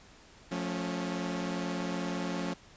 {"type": "chord", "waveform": "sawtooth", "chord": "F augmented", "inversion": "none", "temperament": "equal with one note detuned", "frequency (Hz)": [177.46, 220, 277.2], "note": ["F3", "A3", "C#4"], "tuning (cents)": [28, 0, 0], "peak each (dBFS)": [-31, -35, -33], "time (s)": [0.51, 2.54], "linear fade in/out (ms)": 10, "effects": ["pink hiss -56 dBFS RMS until 2.76 s", "resampled to 16000 Hz"]}